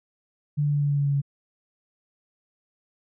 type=tone with pitch steps; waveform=sine; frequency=146.83 / 145.9 / 144.98 / 144.06 / 143.15 / 142.24 / 141.34 / 140.44 Hz; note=D3 / D3 / D3 / D3 / D3 / C#3 / C#3 / C#3; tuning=0 / -11 / -22 / -33 / -44 / +45 / +34 / +23 cents; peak=-20 dBFS; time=0.57-1.218 s; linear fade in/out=20 ms; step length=81 ms; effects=none